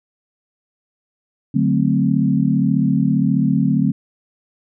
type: chord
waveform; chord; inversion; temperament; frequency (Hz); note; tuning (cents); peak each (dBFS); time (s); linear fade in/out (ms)
sine; D dominant seventh; none; equal; 146.83 / 185 / 220 / 261.6; D3 / F#3 / A3 / C4; 0 / 0 / 0 / 0; -19; 1.54-3.92; 10
effects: none